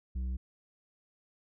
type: tone with tanh clipping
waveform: triangle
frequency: 63.1 Hz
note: B1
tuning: 38 cents sharp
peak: -33 dBFS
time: 0.15-0.37 s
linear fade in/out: 10 ms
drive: 11 dB
effects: none